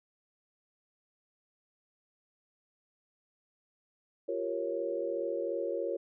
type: chord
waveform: sine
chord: G half-diminished seventh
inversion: third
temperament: equal with one note detuned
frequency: 349.2 / 392 / 466.2 / 550.2 Hz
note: F4 / G4 / Bb4 / Db5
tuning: 0 / 0 / 0 / -13 cents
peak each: -37 / -40 / -36 / -35 dBFS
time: 4.28-5.97 s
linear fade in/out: 10 ms
effects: none